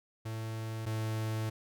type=tone pair in turn; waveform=45% pulse; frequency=111.1 / 110.21 Hz; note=A2 / A2; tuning=+17 / +3 cents; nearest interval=unison; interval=14 cents; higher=first; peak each=-36 / -32 dBFS; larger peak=second; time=0.25-0.86 / 0.86-1.5 s; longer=second; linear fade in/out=10 ms; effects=none